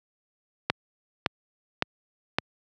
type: click train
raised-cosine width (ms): 0.3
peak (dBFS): -5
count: 4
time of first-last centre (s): 0.7-2.385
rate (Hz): 1.78
effects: high-pass 100 Hz 12 dB/octave